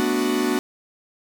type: chord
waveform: 45% pulse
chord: B minor seventh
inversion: third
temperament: equal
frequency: 220 / 246.9 / 293.7 / 370 Hz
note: A3 / B3 / D4 / F#4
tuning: 0 / 0 / 0 / 0 cents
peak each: -29 / -24 / -25 / -24 dBFS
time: 0-0.59 s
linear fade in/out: 0 ms
effects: none